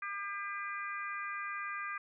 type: harmonic tone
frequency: 401 Hz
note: G4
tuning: 39 cents sharp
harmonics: 3 / 4 / 5 / 6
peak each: -40 / -42 / -44 / -46 dBFS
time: 0.02-1.98 s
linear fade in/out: 5 ms
effects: none